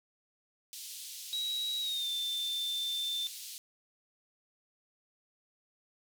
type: band-pass noise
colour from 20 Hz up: pink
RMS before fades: -45 dBFS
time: 0.73-3.58 s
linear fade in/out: 0 ms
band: 3400 to 16000 Hz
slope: 24 dB/octave
type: tone with pitch glide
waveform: sine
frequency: 3858 to 3558 Hz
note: B7 to A7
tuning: -41 to +19 cents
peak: -32 dBFS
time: 1.33-3.27 s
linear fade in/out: 0 ms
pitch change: -140 cents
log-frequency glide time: 1.81-2.09 s
effects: none